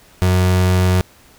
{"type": "tone", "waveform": "35% pulse", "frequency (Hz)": 91.7, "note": "F#2", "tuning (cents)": -15, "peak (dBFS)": -10, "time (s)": [0.22, 1.01], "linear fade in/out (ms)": 0, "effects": ["pink hiss -48 dBFS RMS until 1.38 s"]}